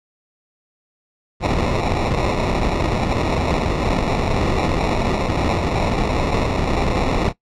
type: noise with sample-and-hold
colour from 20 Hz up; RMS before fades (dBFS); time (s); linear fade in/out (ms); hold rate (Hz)
pink; -19; 1.4-7.33; 50; 1575
effects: noise-tail reverb RT60 0.1 s tail -17 dB re dry + low-pass 5000 Hz 12 dB/octave